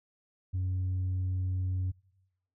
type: tone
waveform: sine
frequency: 92.5 Hz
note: F#2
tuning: in tune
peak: -26 dBFS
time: 0.53-1.92 s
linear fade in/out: 20 ms
effects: noise-tail reverb RT60 1.0 s tail -26 dB re dry + tanh soft clip ceiling -27 dBFS